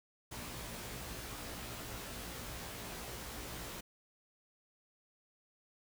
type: noise with comb filter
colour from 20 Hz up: pink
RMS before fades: -45 dBFS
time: 0.31-3.81 s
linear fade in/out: 10 ms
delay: 17 ms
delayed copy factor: +0.95
effects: none